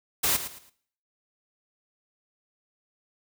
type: noise with echo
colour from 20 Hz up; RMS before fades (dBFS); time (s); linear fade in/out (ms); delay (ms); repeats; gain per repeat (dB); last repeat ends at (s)
white; -24; 0.23-0.37; 10; 110; 3; -11; 0.7
effects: noise-tail reverb RT60 0.6 s tail -19 dB re dry